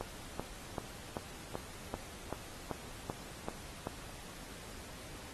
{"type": "click train", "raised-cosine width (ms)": 1, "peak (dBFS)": -23, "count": 11, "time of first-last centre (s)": [0.01, 3.871], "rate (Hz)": 2.59, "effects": ["pink hiss -50 dBFS RMS until 5.33 s", "AAC 32 kbps"]}